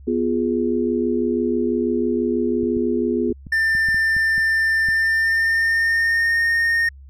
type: chord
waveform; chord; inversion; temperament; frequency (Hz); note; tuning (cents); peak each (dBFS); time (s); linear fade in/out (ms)
sine; F diminished; second; equal; 246.9 / 349.2 / 415.3; Cb4 / F4 / Ab4; 0 / 0 / 0; -21 / -22 / -23; 0.07-3.33; 10
type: clicks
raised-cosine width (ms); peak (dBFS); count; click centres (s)
5; -22; 10; 2.633 / 2.768 / 3.301 / 3.468 / 3.751 / 3.887 / 3.945 / 4.166 / 4.38 / 4.887
type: tone with pitch glide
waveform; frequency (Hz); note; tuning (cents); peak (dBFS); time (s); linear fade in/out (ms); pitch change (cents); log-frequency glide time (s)
triangle; 1790 to 1839.3; A6 to A#6; +29 to -24; -14; 3.52-6.89; 5; +47; 4.86-6.39
effects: added 68 Hz sine -39 dBFS peak until 7.09 s